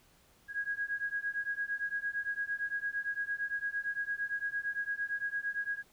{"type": "beating tone pair", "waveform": "sine", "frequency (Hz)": [1642, 1650.8], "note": ["G#6", "G#6"], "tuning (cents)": [-20, -11], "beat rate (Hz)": 8.8, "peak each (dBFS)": [-36, -36], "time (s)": [0.48, 5.83], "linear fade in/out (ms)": 50, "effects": ["pink hiss -65 dBFS RMS until 5.92 s"]}